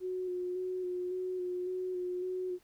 sine tone with vibrato, 364.5 Hz, F#4, 26 cents flat, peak -33 dBFS, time 0-2.59 s, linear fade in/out 50 ms, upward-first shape square, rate 1.8 Hz, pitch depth 19 cents each way, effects pink hiss -68 dBFS RMS until 2.63 s

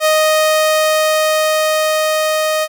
sawtooth tone with level ramp, 622.3 Hz, D#5, in tune, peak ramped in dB -6 to -10 dBFS, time 0-2.68 s, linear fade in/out 50 ms, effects none

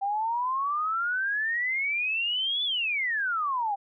sine exponential two-way sweep, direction up then down, 780 to 3501 to 780 Hz, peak -25 dBFS, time 0.01-3.76 s, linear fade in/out 20 ms, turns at 2.64 s, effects none

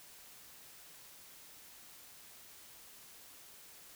silence, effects white hiss -56 dBFS RMS until 3.95 s

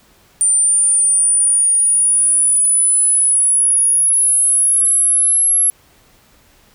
sine exponential sweep, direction up, 9080 to 11175 Hz, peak -10 dBFS, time 0.41-5.7 s, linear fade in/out 0 ms, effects pink hiss -51 dBFS RMS until 6.74 s

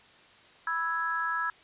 sine chord, E major, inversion second, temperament equal, 987.8 / 1318.5 / 1661.2 Hz, B5 / E6 / G#6, 0 / 0 / 0 cents, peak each -35 / -31 / -31 dBFS, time 0.67-1.5 s, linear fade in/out 2 ms, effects white hiss -56 dBFS RMS until 1.63 s + resampled to 8000 Hz

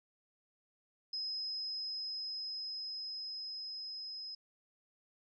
sine tone with level ramp, 5090 Hz, D#8, 39 cents sharp, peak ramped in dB -36 to -42 dBFS, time 1.13-4.35 s, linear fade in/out 5 ms, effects none

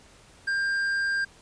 sine tone with tanh clipping, 1595 Hz, G6, 30 cents sharp, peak -25 dBFS, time 0.47-1.25 s, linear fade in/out 10 ms, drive 7 dB, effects pink hiss -54 dBFS RMS until 1.41 s + resampled to 22050 Hz

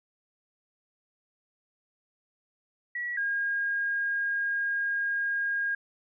sine tone pair in turn, 1932 / 1624.6 Hz, B6 / G#6, -39 / -39 cents, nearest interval minor third, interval 300 cents, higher first, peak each -30 / -26 dBFS, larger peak second, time 2.95-3.17 / 3.17-5.75 s, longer second, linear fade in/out 5 ms, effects none

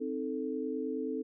sine chord, A diminished, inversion first, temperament equal, 261.6 / 311.1 / 440 Hz, C4 / Eb4 / A4, 0 / 0 / 0 cents, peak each -36 / -38 / -36 dBFS, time 0-1.23 s, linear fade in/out 20 ms, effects none

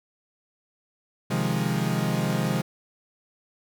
40% pulse chord, F minor seventh, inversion second, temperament equal, 130.81 / 155.56 / 174.61 / 207.7 Hz, C3 / Eb3 / F3 / Ab3, 0 / 0 / 0 / 0 cents, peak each -28 dBFS, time 1.3-2.62 s, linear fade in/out 10 ms, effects none

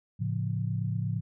sine chord, A augmented, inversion none, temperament equal with one note detuned, 110 / 138.59 / 173.51 Hz, A2 / C#3 / E#3, 0 / 0 / -11 cents, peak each -30 / -33 / -34 dBFS, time 0.19-1.21 s, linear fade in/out 20 ms, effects none

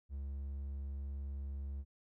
triangle tone, 69.3 Hz, C#2, in tune, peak -37 dBFS, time 0.09-1.85 s, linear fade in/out 50 ms, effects none

